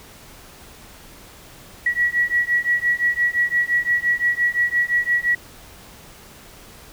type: beating tone pair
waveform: sine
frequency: 1926 / 1931.8 Hz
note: B6 / B6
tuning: -44 / -39 cents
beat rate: 5.8 Hz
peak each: -20 / -20 dBFS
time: 1.86-5.35 s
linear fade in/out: 5 ms
effects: pink hiss -44 dBFS RMS until 6.92 s